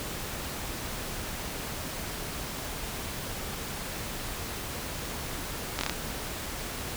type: slowing click train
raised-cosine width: 0.2 ms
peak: -10 dBFS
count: 5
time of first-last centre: 5.79-5.896 s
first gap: 21 ms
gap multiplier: 1.16
effects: pink hiss -36 dBFS RMS until 6.96 s